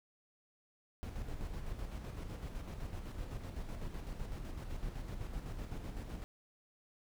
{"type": "noise with tremolo", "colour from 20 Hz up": "brown", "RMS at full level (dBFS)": -41, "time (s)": [1.03, 6.24], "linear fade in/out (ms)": 0, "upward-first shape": "square", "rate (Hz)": 7.9, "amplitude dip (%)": 40, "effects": []}